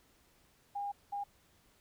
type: tone bursts at uneven times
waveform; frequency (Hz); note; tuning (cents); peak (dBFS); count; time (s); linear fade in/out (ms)
sine; 809; G#5; -46; -35; 2; 0.75-0.92 / 1.12-1.24; 10
effects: pink hiss -68 dBFS RMS until 1.8 s